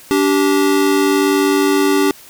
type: tone pair together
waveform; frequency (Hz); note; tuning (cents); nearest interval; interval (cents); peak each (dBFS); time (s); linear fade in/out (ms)
square; 289 / 388.2; D4 / G4; -28 / -17; perfect fourth; 511; -15; 0.11-2.11; 0
effects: white hiss -41 dBFS RMS until 2.29 s